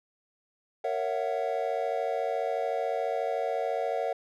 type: chord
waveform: triangle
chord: F# dominant seventh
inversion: first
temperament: just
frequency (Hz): 462.5 / 555 / 666 / 740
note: A#4 / C#5 / E5 / F#5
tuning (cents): -14 / +2 / +18 / 0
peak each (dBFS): -31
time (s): 0.84-4.13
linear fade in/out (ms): 5
effects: none